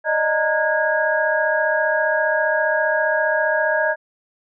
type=tone cluster; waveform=sine; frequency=589 / 624 / 917 / 1446 / 1645 Hz; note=D5 / D#5 / A#5 / F#6 / G#6; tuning=+5 / +5 / -29 / -40 / -17 cents; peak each=-27 / -20 / -25 / -29 / -20 dBFS; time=0.04-3.96 s; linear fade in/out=50 ms; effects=none